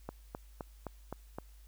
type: click train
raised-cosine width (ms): 1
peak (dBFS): -25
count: 6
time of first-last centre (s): 0.09-1.385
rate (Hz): 3.86
effects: added 51 Hz sine -53 dBFS peak until 1.67 s + white hiss -67 dBFS RMS until 1.67 s